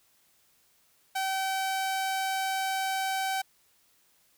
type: tone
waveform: sawtooth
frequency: 768 Hz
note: G5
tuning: 36 cents flat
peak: -24 dBFS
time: 1.15-3.42 s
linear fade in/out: 10 ms
effects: white hiss -66 dBFS RMS until 4.37 s